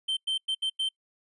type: tone bursts at uneven times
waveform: triangle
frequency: 3113 Hz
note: G7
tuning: 13 cents flat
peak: -24 dBFS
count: 5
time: 0.08-0.17 / 0.27-0.38 / 0.48-0.55 / 0.62-0.7 / 0.79-0.89 s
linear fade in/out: 10 ms
effects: noise-tail reverb RT60 0.1 s tail -26 dB re dry + resampled to 24000 Hz